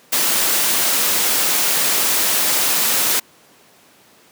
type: noise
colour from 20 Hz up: white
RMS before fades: -17 dBFS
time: 0.12-3.2 s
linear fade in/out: 10 ms
effects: pink hiss -50 dBFS RMS until 4.31 s + high-pass 200 Hz 12 dB/octave